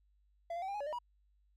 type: tone with pitch steps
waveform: triangle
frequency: 678 / 694 / 763 / 798 / 834 / 568 / 608 / 967 Hz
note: E5 / F5 / G5 / G5 / G#5 / C#5 / D#5 / B5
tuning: +49 / -11 / -47 / +31 / +7 / +42 / -40 / -37 cents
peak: -35 dBFS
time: 0.5-0.988 s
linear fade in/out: 5 ms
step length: 61 ms
effects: added 50 Hz sine -68 dBFS peak until 1.56 s